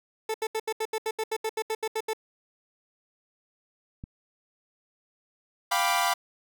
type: tone bursts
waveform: 30% pulse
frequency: 440 Hz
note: A4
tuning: in tune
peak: -24 dBFS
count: 15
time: 0.29-2.134 s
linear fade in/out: 5 ms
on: 52 ms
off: 76 ms
type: click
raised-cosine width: 5 ms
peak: -26 dBFS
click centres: 4.039 s
type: chord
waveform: sawtooth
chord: G dominant seventh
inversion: third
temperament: equal with one note detuned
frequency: 700.5 / 784 / 987.8 / 1174.7 Hz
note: F5 / G5 / B5 / D6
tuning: +5 / 0 / 0 / 0 cents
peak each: -24 / -26 / -24 / -26 dBFS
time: 5.71-6.14 s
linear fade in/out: 10 ms
effects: none